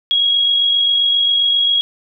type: tone with amplitude modulation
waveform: sine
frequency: 3306 Hz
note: G#7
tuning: 9 cents flat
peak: -10 dBFS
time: 0.11-1.81 s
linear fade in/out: 0 ms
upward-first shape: sine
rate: 47.5 Hz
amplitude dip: 35%
effects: none